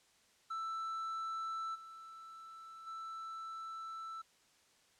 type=tone with level steps; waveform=triangle; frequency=1325 Hz; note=E6; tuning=9 cents sharp; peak=-36 / -48 / -41 dBFS; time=0.5-4.22 s; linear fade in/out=10 ms; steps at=1.74 / 2.86 s; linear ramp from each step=20 ms; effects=white hiss -69 dBFS RMS until 4.99 s + low-pass 8000 Hz 12 dB/octave